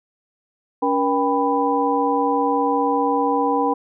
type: tone cluster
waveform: sine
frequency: 282.2 / 477.6 / 793 / 992 Hz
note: C#4 / A#4 / G5 / B5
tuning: +31 / +42 / +20 / +7 cents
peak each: -22 dBFS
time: 0.82-3.74 s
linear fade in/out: 10 ms
effects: none